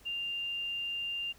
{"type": "tone", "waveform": "sine", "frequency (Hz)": 2794, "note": "F7", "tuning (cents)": 0, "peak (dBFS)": -33, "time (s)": [0.05, 1.33], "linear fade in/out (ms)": 20, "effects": ["pink hiss -60 dBFS RMS until 1.38 s"]}